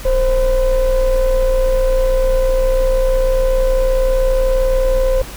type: ring-modulated tone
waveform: triangle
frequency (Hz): 246.9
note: B3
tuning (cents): 0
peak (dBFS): -6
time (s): 0.05-5.22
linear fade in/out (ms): 5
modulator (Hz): 277
effects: added 50 Hz sine -33 dBFS peak until 5.36 s + pink hiss -33 dBFS RMS until 5.36 s